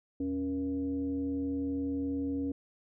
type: tone with frequency modulation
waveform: sine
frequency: 277.2 Hz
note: C#4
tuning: in tune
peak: -30 dBFS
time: 0.2-2.52 s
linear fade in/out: 5 ms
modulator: 197 Hz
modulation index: 0.54
effects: none